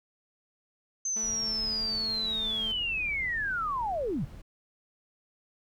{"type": "linear sweep", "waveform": "sine", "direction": "down", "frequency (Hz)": [6272, 105.7], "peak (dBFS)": -28, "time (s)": [1.05, 4.25], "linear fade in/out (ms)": 5}
{"type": "tone", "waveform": "sawtooth", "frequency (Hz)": 220, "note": "A3", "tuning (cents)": 0, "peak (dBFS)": -37, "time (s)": [1.16, 2.72], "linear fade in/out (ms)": 5}
{"type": "noise", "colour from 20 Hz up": "brown", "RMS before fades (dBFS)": -45, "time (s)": [1.23, 4.42], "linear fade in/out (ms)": 10}
{"effects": []}